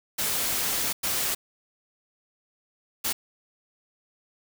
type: noise bursts at uneven times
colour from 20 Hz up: white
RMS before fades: -27 dBFS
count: 3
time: 0.18-0.93 / 1.03-1.35 / 3.04-3.13 s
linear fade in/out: 10 ms
effects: none